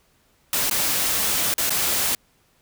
white noise with dropouts, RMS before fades -22 dBFS, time 0.53-2.15 s, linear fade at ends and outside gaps 1 ms, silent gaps 0.697-0.711 / 1.54-1.581 / 1.695-1.705 s, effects pink hiss -62 dBFS RMS until 2.61 s

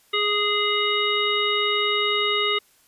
harmonic tone, 415.3 Hz, G#4, in tune, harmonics 1 / 3 / 5 / 7 / 9, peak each -26 / -26 / -26 / -26 / -26 dBFS, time 0.13-2.59 s, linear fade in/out 10 ms, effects white hiss -59 dBFS RMS until 2.87 s + resampled to 32000 Hz

